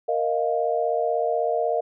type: chord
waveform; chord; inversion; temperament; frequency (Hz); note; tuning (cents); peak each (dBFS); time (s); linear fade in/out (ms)
sine; Bb suspended fourth; none; equal; 466.2 / 622.3 / 698.5; Bb4 / Eb5 / F5; 0 / 0 / 0; -25; 0.08-1.81; 10
effects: none